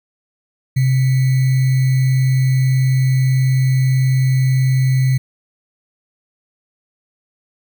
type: tone with sample-and-hold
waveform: sine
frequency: 130.81 Hz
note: C3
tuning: in tune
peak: -11 dBFS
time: 0.76-5.18 s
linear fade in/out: 10 ms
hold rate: 2100 Hz
effects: none